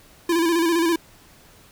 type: tone with vibrato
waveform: square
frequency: 335.3 Hz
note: E4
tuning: 30 cents sharp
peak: -18 dBFS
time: 0.29-0.96 s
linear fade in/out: 5 ms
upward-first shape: square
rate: 15 Hz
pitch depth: 51 cents each way
effects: pink hiss -51 dBFS RMS until 1.71 s